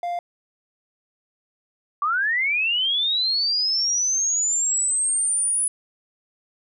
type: tone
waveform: triangle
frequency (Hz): 698.5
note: F5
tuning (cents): 0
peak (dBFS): -22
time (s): 0.03-0.19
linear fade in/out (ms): 2
type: linear sweep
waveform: sine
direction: up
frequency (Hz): 1130 to 9956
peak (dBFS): -19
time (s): 2.02-5.68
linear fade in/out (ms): 2
effects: none